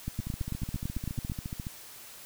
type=two click trains; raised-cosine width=5 ms; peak=-23 / -20 dBFS; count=22 / 12; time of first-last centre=0.2-1.669 / 0.08-1.298 s; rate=14.3 / 9.03 Hz; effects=white hiss -48 dBFS RMS until 2.25 s